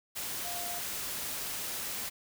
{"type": "tone in noise", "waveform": "sine", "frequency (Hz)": 701, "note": "F5", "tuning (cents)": 6, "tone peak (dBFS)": -41, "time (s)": [0.44, 0.8], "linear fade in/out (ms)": 20, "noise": "white", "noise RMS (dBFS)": -37, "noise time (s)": [0.15, 2.1], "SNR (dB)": -7, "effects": []}